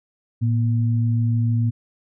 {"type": "tone pair together", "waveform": "sine", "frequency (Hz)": [113.4, 239.7], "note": ["A#2", "A#3"], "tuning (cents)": [-47, 48], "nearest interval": "octave + minor second", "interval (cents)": 1295, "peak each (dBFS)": [-17, -26], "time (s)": [0.41, 1.71], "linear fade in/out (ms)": 20, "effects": []}